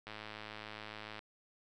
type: click train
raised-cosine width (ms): 0.3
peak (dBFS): -29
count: 121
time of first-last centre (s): 0.07-1.191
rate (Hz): 107
effects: none